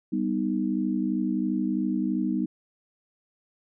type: chord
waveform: sine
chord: G augmented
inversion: none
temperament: equal with one note detuned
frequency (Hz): 196 / 248.1 / 311.1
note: G3 / B3 / D#4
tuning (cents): 0 / +8 / 0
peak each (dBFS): -28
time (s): 0.12-2.46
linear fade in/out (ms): 10
effects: none